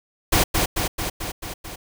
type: noise with echo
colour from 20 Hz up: pink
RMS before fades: -17 dBFS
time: 0.32-0.44 s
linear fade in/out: 10 ms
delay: 220 ms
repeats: 6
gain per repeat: -3 dB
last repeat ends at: 1.76 s
effects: none